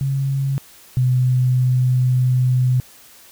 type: tone pair in turn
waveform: sine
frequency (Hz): 136.5 / 126.76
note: C#3 / B2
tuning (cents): -26 / +46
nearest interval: minor second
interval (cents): 128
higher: first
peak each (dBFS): -17 / -13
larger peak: second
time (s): 0.01-0.58 / 0.97-2.8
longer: second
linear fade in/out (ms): 0
effects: white hiss -46 dBFS RMS until 3.31 s